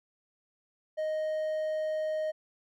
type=tone; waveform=triangle; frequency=622.3 Hz; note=D#5; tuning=in tune; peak=-27 dBFS; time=0.97-2.32 s; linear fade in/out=20 ms; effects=none